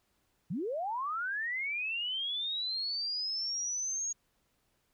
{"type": "linear sweep", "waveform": "sine", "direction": "up", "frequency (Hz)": [137.7, 6645], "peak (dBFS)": -32, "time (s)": [0.5, 4.13], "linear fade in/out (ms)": 10, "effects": ["pink hiss -75 dBFS RMS until 4.93 s"]}